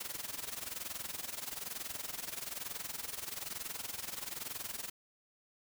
white noise with amplitude modulation, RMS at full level -39 dBFS, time 0-4.9 s, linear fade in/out 10 ms, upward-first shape sine, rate 21.1 Hz, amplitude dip 80%, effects none

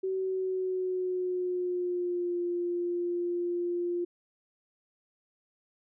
sine tone with pitch glide, 379.2 to 349.7 Hz, F#4 to F4, +43 to +2 cents, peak -28 dBFS, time 0.03-4.05 s, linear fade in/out 10 ms, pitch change -141 cents, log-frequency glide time 0.15-2.4 s, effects none

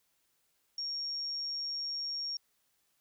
sine tone, 5550 Hz, F8, 12 cents flat, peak -34 dBFS, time 0.78-2.37 s, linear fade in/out 2 ms, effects white hiss -75 dBFS RMS until 3 s

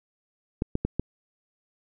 clicks, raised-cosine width 3 ms, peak -12 dBFS, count 4, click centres 0.621 / 0.754 / 0.85 / 0.996 s, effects none

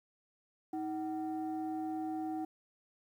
sine tone pair together, 316.5 / 752.8 Hz, D#4 / F#5, +30 / +30 cents, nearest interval octave + minor third, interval 1500 cents, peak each -35 / -39 dBFS, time 0.73-2.45 s, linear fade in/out 5 ms, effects tanh soft clip ceiling -30 dBFS + 11-bit

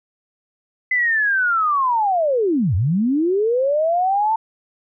sine linear two-way sweep, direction down then up, 2037 to 82.41 to 903 Hz, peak -15 dBFS, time 0.91-4.36 s, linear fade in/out 5 ms, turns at 2.75 s, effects none

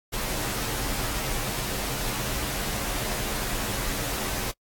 pink noise with comb filter, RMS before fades -29 dBFS, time 0.12-4.52 s, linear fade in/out 20 ms, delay 12 ms, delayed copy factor -0.9, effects noise-tail reverb RT60 0.1 s tail -26 dB re dry + AAC 64 kbps

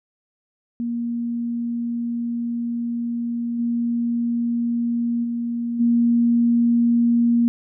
sine tone with level steps, 235.9 Hz, A#3, 21 cents sharp, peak -22 / -19 / -22 / -14 dBFS, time 0.8-7.48 s, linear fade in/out 0 ms, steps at 3.58 / 5.23 / 5.79 s, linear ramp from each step 20 ms, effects none

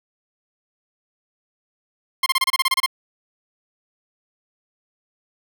15% pulse tone bursts, 1057 Hz, C6, 17 cents sharp, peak -9 dBFS, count 11, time 2.23-2.862 s, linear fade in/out 5 ms, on 32 ms, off 28 ms, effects none

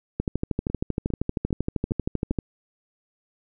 two click trains, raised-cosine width 3 ms, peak -11 / -17 dBFS, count 29 / 5, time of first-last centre 0.2-2.388 / 0.7-2.313 s, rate 12.8 / 2.48 Hz, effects none

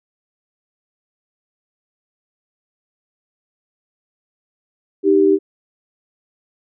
sine tone pair together, 308.3 / 390.7 Hz, D#4 / G4, -16 / -6 cents, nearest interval major third, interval 410 cents, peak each -15 / -11 dBFS, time 5.03-5.39 s, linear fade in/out 50 ms, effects none

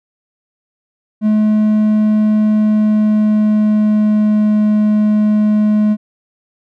triangle tone with pitch glide, 213.7 to 211.7 Hz, G#3 to G#3, +50 to +33 cents, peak -7 dBFS, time 1.21-5.97 s, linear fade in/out 50 ms, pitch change -17 cents, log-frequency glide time 2.5-4.64 s, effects none

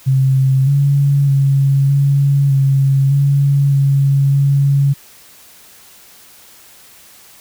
sine tone with pitch steps, 133.2 / 140.8 / 137.7 / 140 / 136.5 / 140.3 / 138.5 / 139.7 Hz, C3 / C#3 / C#3 / C#3 / C#3 / C#3 / C#3 / C#3, +31 / +27 / -11 / +18 / -26 / +21 / -1 / +14 cents, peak -9 dBFS, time 0.06-4.94 s, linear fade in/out 20 ms, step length 610 ms, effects white hiss -43 dBFS RMS until 7.4 s

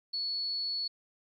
sine tone, 4406 Hz, C#8, 11 cents flat, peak -31 dBFS, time 0.13-0.88 s, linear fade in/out 10 ms, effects 12-bit

